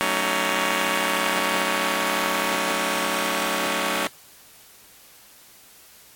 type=chord; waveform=5% pulse; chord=D# half-diminished seventh; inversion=first; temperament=just; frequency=186.68 / 224 / 280 / 311.1 Hz; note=F#3 / A3 / C#4 / D#4; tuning=+16 / +31 / +18 / 0 cents; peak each=-17 dBFS; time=0.01-4.07 s; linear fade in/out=0 ms; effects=white hiss -50 dBFS RMS until 6.15 s + AAC 64 kbps